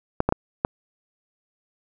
clicks, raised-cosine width 1 ms, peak -5 dBFS, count 4, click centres 0.204 / 0.29 / 0.324 / 0.649 s, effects none

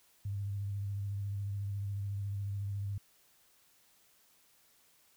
sine tone with vibrato, 100.1 Hz, G2, 37 cents sharp, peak -34 dBFS, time 0.25-2.98 s, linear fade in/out 5 ms, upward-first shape sine, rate 14 Hz, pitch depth 26 cents each way, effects white hiss -67 dBFS RMS until 5.16 s

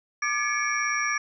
sine tone cluster, 1189 / 1709 / 2214 / 2331 / 5640 Hz, D6 / G#6 / C#7 / D7 / F8, +21 / +49 / -3 / -14 / +16 cents, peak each -29 / -28 / -31 / -32 / -33 dBFS, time 0.22-1.18 s, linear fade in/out 5 ms, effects none

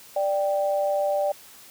sine tone pair together, 588 / 784 Hz, D5 / G5, +2 / 0 cents, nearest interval perfect fourth, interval 498 cents, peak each -22 / -27 dBFS, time 0.16-1.32 s, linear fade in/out 5 ms, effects white hiss -48 dBFS RMS until 1.7 s + high-pass 60 Hz 12 dB/octave

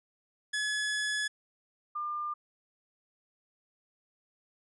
sawtooth / sine tone pair in turn, 1701 / 1199.9 Hz, G#6 / D6, +41 / +37 cents, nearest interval tritone, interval 604 cents, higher first, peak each -26 / -32 dBFS, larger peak first, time 0.53-1.28 / 1.95-2.34 s, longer first, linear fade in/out 10 ms, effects resampled to 24000 Hz

